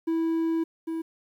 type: tone pair in turn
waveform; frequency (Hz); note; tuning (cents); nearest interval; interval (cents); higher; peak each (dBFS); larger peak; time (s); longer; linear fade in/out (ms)
triangle; 327.3 / 326; E4 / E4; -12 / -19; unison; 7; first; -21 / -26; first; 0.07-0.64 / 0.87-1.02; first; 10
effects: 10-bit

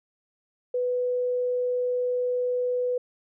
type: tone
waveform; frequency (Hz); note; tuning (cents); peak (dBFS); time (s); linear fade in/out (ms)
sine; 495.8; B4; +7; -23; 0.74-2.98; 5
effects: none

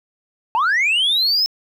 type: linear sweep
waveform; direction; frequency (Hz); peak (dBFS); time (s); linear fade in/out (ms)
sine; up; 845 to 5274; -12; 0.55-1.46; 0
effects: tanh soft clip ceiling -13 dBFS + 9-bit

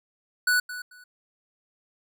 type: tone with echo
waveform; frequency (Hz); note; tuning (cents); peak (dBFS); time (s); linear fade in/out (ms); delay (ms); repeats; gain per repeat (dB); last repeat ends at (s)
square; 1480; F#6; 0; -20; 0.47-0.6; 5; 220; 2; -14; 1.04
effects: none

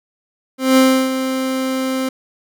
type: tone with ADSR envelope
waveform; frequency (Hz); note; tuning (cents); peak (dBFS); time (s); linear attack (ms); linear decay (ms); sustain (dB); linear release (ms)
30% pulse; 262; C4; +2; -5; 0.58-2.09; 190; 320; -10; 5
effects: none

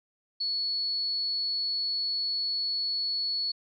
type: tone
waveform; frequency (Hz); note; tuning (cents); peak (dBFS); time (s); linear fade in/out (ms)
sine; 4400; C#8; -14; -27; 0.4-3.52; 10
effects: none

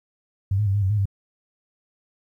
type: tone with pitch steps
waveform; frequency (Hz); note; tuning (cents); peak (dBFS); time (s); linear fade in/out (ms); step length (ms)
sine; 97.4 / 105.6 / 97.5 / 102.6 / 94.9 / 105.7 / 98.7; G2 / G#2 / G2 / G#2 / F#2 / G#2 / G2; -11 / +29 / -9 / -21 / +44 / +31 / +12; -18; 0.51-1.056; 5; 78
effects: 10-bit

